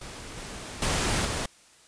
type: noise with level steps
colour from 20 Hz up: pink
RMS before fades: -41 / -39 / -26 / -30 dBFS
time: 0.01-1.46 s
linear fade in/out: 5 ms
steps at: 0.37 / 0.82 / 1.25 s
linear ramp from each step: 2 ms
effects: white hiss -56 dBFS RMS until 1.87 s + resampled to 22050 Hz